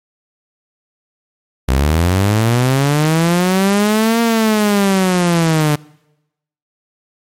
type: linear two-way sweep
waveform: sawtooth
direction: up then down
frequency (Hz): 61.74 to 233.1 to 146.7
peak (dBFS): -7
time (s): 1.68-5.76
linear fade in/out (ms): 10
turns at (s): 4.21
effects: noise-tail reverb RT60 0.9 s tail -24 dB re dry + MP3 64 kbps